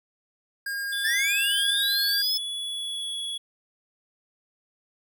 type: tone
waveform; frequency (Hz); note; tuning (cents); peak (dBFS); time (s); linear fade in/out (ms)
square; 1619; G#6; -45; -29; 0.66-2.22; 5
type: tone with pitch glide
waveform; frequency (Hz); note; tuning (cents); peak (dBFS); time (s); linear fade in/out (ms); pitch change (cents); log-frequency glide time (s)
square; 3465 to 3370; A7 to G#7; -27 to +25; -30; 0.92-3.38; 10; -48; 1.1-3.19
type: linear sweep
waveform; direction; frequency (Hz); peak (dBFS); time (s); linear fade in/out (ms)
square; up; 1693 to 5274; -24; 1.04-2.38; 10
effects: none